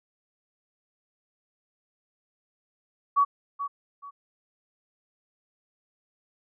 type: tone with echo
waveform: sine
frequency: 1130 Hz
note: C#6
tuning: 33 cents sharp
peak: -17 dBFS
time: 3.16-3.25 s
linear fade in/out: 20 ms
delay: 430 ms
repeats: 2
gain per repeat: -11 dB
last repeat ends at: 4.11 s
effects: none